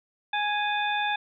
harmonic tone with a mistuned harmonic, 830.6 Hz, G#5, in tune, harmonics 1 / 2 / 3 / 4, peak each -27 / -30 / -32 / -33 dBFS, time 0.33-1.16 s, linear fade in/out 5 ms, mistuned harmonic 4, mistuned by +110 cents, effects none

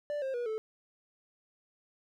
triangle tone with pitch steps, 587 / 532.1 / 482.3 / 437.2 Hz, D5 / C5 / B4 / A4, -1 / +29 / -41 / -11 cents, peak -30 dBFS, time 0.1-0.58 s, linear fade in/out 0 ms, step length 120 ms, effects none

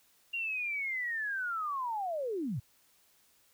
sine linear sweep, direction down, 2794 to 98 Hz, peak -32 dBFS, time 0.33-2.6 s, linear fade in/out 10 ms, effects white hiss -67 dBFS RMS until 3.53 s

